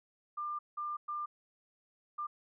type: tone bursts at uneven times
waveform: sine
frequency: 1196 Hz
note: D6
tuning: 31 cents sharp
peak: -35 dBFS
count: 4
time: 0.37-0.59 / 0.77-0.97 / 1.08-1.26 / 2.18-2.27 s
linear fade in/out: 10 ms
effects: none